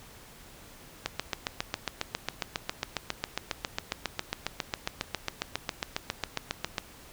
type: click train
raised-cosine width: 0.2 ms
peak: -11 dBFS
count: 43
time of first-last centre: 1.06-6.782 s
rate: 7.34 Hz
effects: pink hiss -51 dBFS RMS until 7.12 s